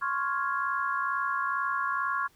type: chord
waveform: sine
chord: Db major seventh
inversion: third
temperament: equal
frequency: 1046.5 / 1108.7 / 1396.9 / 1661.2 Hz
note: C6 / Db6 / F6 / Ab6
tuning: 0 / 0 / 0 / 0 cents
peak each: -35 / -30 / -32 / -34 dBFS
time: 0.01-2.28 s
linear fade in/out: 20 ms
effects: pink hiss -63 dBFS RMS until 2.35 s